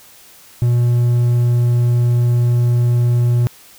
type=tone; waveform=triangle; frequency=120.6 Hz; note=B2; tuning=41 cents flat; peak=-9 dBFS; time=0.62-3.47 s; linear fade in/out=0 ms; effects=white hiss -44 dBFS RMS until 3.78 s